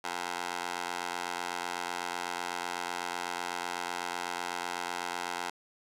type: tone with high-pass filter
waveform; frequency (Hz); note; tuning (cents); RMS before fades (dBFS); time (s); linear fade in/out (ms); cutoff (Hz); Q
15% pulse; 88; F2; +14; -36; 0.04-5.5; 5; 770; 1.1
effects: low-pass 10000 Hz 12 dB/octave + 10-bit